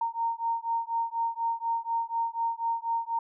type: beating tone pair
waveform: sine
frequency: 920 / 924.1 Hz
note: A#5 / A#5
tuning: -23 / -15 cents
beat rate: 4.1 Hz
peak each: -30 dBFS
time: 0.01-3.19 s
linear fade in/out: 5 ms
effects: none